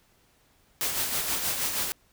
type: noise with tremolo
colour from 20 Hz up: white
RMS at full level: -27 dBFS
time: 0.81-1.92 s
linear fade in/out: 0 ms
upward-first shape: sine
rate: 6.3 Hz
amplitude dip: 45%
effects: pink hiss -64 dBFS RMS until 2.12 s